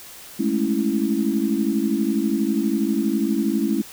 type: chord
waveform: sine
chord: A major seventh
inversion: third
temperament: equal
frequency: 207.7 / 220 / 277.2 / 329.6 Hz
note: G#3 / A3 / C#4 / E4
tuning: 0 / 0 / 0 / 0 cents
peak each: -24 dBFS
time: 0.39-3.82 s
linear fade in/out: 10 ms
effects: white hiss -41 dBFS RMS until 3.92 s